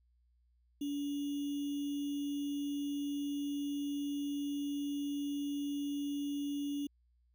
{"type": "tone with sample-and-hold", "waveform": "sine", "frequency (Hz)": 286.2, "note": "D4", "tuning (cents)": -45, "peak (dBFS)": -34, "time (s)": [0.81, 6.87], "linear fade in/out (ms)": 5, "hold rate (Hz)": 3150, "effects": ["added 60 Hz sine -68 dBFS peak until 7.34 s"]}